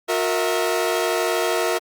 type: tone cluster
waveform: sawtooth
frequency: 360.8 / 461.8 / 649 Hz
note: F#4 / A#4 / E5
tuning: -44 / -16 / -27 cents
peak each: -20 dBFS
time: 0.08-1.79 s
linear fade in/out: 20 ms
effects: Opus 48 kbps